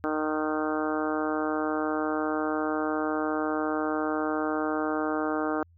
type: harmonic tone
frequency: 154.3 Hz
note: D#3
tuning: 14 cents flat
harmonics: 2 / 3 / 4 / 5 / 6 / 7 / 8 / 9 / 10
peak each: -29 / -33 / -34 / -35 / -40 / -39 / -36 / -38 / -40 dBFS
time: 0.04-5.63 s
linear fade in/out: 0 ms
effects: added 85 Hz sine -55 dBFS peak until 5.77 s